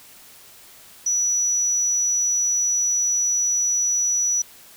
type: tone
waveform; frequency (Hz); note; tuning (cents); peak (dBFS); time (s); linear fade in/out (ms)
sine; 5890; F#8; -9; -18; 1.06-4.42; 5
effects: white hiss -47 dBFS RMS until 4.76 s